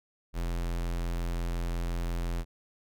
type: tone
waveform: square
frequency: 42.83 Hz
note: F1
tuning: 33 cents flat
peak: -30 dBFS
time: 0.33-2.45 s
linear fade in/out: 50 ms
effects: none